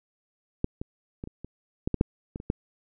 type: clicks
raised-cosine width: 3 ms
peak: -11 / -20 / -22 / -26 / -25 / -13 / -12 / -6 / -21 / -26 / -11 dBFS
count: 11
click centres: 0.644 / 0.815 / 1.239 / 1.274 / 1.446 / 1.875 / 1.943 / 2.011 / 2.359 / 2.401 / 2.501 s
effects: none